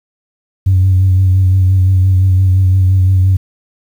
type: tone with vibrato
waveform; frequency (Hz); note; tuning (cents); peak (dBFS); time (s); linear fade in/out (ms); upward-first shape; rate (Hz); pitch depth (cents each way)
sine; 93.7; F#2; +22; -5; 0.66-3.37; 10; sine; 5.8; 35
effects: tanh soft clip ceiling -3 dBFS + 7-bit